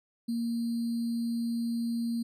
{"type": "tone with sample-and-hold", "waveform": "sine", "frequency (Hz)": 233.1, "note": "A#3", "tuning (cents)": 0, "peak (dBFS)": -28, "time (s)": [0.28, 2.23], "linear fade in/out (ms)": 10, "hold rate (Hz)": 4410, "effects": ["resampled to 32000 Hz"]}